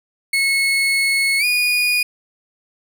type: tone with pitch glide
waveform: 35% pulse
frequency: 2189 to 2457 Hz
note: C#7 to D#7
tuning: -22 to -22 cents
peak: -13 dBFS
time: 0.33-2.03 s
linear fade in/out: 5 ms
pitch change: +200 cents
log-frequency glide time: 1.39-1.45 s
effects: none